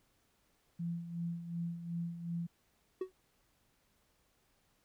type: tone with tremolo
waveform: sine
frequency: 170 Hz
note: F3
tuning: 46 cents flat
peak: -34 dBFS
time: 0.79-2.47 s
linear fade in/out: 10 ms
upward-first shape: sine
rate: 2.7 Hz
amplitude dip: 65%
type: tone with exponential decay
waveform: triangle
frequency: 373.9 Hz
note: F#4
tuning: 18 cents sharp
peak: -29 dBFS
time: 3.01-3.12 s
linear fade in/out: 5 ms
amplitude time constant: 22 ms
effects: pink hiss -74 dBFS RMS until 4.84 s